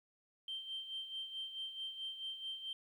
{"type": "tone with tremolo", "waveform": "sine", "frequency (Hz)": 3136, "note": "G7", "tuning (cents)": 0, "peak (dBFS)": -38, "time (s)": [0.48, 2.73], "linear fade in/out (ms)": 2, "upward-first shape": "sine", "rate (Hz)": 4.6, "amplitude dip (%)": 65, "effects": ["tanh soft clip ceiling -35 dBFS", "12-bit"]}